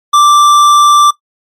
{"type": "tone with tanh clipping", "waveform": "sine", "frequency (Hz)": 1174.7, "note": "D6", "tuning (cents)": 0, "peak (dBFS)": -5, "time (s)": [0.13, 1.11], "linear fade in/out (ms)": 10, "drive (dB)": 15, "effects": ["noise-tail reverb RT60 0.1 s tail -17 dB re dry", "MP3 96 kbps"]}